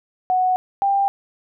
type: tone pair in turn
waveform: sine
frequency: 739 / 793.1 Hz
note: F#5 / G5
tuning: -2 / +20 cents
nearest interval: minor second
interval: 122 cents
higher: second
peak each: -15 dBFS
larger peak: neither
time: 0.3-0.56 / 0.82-1.08 s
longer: neither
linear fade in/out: 0 ms
effects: none